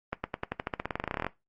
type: accelerating click train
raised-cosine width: 0.5 ms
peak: -15 dBFS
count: 22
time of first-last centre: 0.13-1.266 s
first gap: 110 ms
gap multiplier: 0.92
effects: noise-tail reverb RT60 0.2 s tail -18 dB re dry + Opus 24 kbps